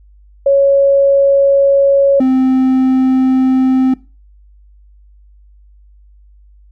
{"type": "tone pair in turn", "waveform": ["sine", "triangle"], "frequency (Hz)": [554.4, 260.4], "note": ["C#5", "C4"], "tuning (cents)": [0, -8], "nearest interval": "octave + minor second", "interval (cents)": 1308, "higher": "first", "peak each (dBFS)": -6, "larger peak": "neither", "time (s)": [[0.46, 2.2], [2.2, 3.94]], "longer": "neither", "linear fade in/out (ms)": 5, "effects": ["noise-tail reverb RT60 0.3 s tail -20 dB re dry", "added 50 Hz sine -41 dBFS peak until 6.71 s"]}